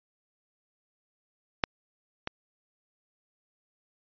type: clicks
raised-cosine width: 0.3 ms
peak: -6 / -15 dBFS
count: 2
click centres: 1.638 / 2.274 s
effects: resampled to 11025 Hz